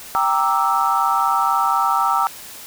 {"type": "chord", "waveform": "sine", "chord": "E half-diminished seventh", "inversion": "first", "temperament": "equal", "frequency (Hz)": [784, 932.3, 1174.7, 1318.5], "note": ["G5", "Bb5", "D6", "E6"], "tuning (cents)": [0, 0, 0, 0], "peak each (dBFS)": [-21, -21, -22, -19], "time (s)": [0.15, 2.27], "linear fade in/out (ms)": 0, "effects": ["white hiss -37 dBFS RMS until 2.66 s"]}